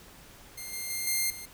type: tone with level steps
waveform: 5% pulse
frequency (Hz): 2108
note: C7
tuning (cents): +12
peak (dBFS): -28 / -24 / -21 / -16 / -30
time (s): 0.57-1.46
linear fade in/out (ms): 10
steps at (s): 0.73 / 0.9 / 1.07 / 1.3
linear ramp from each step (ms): 2
effects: pink hiss -52 dBFS RMS until 1.53 s